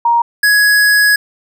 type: tone pair in turn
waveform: sine / square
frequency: 939 / 1673.1 Hz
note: A#5 / G#6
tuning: +12 / +12 cents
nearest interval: minor seventh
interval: 1000 cents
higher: second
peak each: -8 dBFS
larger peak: neither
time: 0.05-0.22 / 0.43-1.16 s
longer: second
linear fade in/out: 5 ms
effects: none